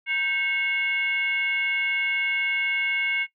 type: tone with frequency modulation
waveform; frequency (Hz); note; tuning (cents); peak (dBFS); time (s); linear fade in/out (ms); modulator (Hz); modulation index
sine; 2188; C#7; -23; -22; 0.06-3.27; 50; 620; 0.78
effects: noise-tail reverb RT60 0.1 s tail -17 dB re dry